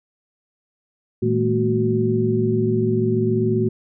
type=tone cluster; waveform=sine; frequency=114.6 / 161.3 / 209.1 / 229.5 / 371 Hz; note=A#2 / E3 / G#3 / A#3 / F#4; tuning=-29 / -37 / +12 / -27 / +5 cents; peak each=-22 / -29 / -26 / -23 / -20 dBFS; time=1.22-3.69 s; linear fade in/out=10 ms; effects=none